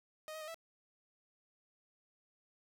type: tone with pitch steps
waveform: sawtooth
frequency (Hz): 621 / 630 / 616 / 657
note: D#5 / D#5 / D#5 / E5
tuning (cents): -3 / +21 / -17 / -6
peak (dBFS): -40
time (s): 0.28-0.544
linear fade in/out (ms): 0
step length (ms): 66
effects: none